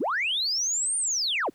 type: linear two-way sweep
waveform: sine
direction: up then down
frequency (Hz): 181.9 to 9080 to 181.9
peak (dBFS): -23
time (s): 0-1.5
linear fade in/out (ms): 10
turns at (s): 0.97
effects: tanh soft clip ceiling -19 dBFS + pink hiss -63 dBFS RMS until 1.54 s